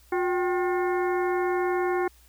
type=harmonic tone with a mistuned harmonic; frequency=358.6 Hz; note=F4; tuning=46 cents sharp; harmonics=1 / 2 / 3 / 4 / 5 / 6; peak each=-24 / -30 / -34 / -36 / -38 / -40 dBFS; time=0.12-2.08 s; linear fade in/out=5 ms; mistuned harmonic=2; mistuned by=+130 cents; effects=added 60 Hz sine -55 dBFS peak until 2.28 s + white hiss -59 dBFS RMS until 2.28 s